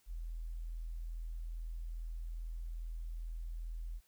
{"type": "tone", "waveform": "sine", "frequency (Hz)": 41.2, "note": "E1", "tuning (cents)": 0, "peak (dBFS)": -39, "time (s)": [0.06, 4.01], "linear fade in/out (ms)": 50, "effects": ["white hiss -72 dBFS RMS until 4.07 s"]}